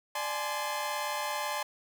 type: tone cluster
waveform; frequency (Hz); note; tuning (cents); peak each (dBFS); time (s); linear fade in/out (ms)
sawtooth; 592 / 816 / 854 / 1039; D5 / G#5 / G#5 / C6; +14 / -31 / +48 / -12; -34 / -38 / -32 / -32; 0.15-1.63; 5
effects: none